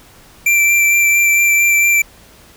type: tone with vibrato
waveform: square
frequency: 2350 Hz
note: D7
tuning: 1 cent sharp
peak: -10 dBFS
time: 0.46-2.02 s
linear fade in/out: 5 ms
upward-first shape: sine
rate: 4.4 Hz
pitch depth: 12 cents each way
effects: pink hiss -44 dBFS RMS until 2.56 s